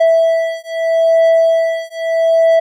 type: beating tone pair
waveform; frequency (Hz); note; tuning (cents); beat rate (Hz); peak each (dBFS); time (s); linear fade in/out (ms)
triangle; 657 / 657.79; E5 / E5; -6 / -4; 0.79; -11; 0-2.6; 10
effects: none